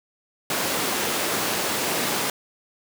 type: high-pass noise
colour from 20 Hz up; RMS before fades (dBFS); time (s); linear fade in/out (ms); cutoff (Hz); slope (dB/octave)
pink; -25; 0.5-2.3; 2; 250; 12
effects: none